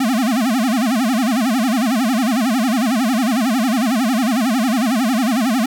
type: tone with vibrato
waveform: square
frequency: 239.3 Hz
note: A#3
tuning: 46 cents sharp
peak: -15 dBFS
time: 0-5.66 s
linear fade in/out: 5 ms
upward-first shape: sine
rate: 11 Hz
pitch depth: 230 cents each way
effects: none